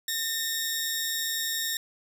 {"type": "tone pair together", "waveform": "15% pulse", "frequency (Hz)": [1814, 3779], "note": ["A#6", "A#7"], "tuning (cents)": [-48, 23], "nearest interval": "octave + minor second", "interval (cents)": 1271, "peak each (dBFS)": -24, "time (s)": [0.08, 1.77], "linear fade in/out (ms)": 2, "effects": []}